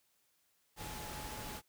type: tone in noise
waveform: sine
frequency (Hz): 850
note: G#5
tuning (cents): +40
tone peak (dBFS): -50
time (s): 0.76-1.62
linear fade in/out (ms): 50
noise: pink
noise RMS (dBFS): -45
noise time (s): 0.76-1.62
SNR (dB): -8
effects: white hiss -75 dBFS RMS until 1.68 s